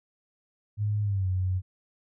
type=tone with pitch glide; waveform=sine; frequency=104.6 to 92.65 Hz; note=G#2 to F#2; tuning=+13 to +3 cents; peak=-24 dBFS; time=0.77-1.62 s; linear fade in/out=50 ms; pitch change=-210 cents; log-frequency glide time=1.02-1.28 s; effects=none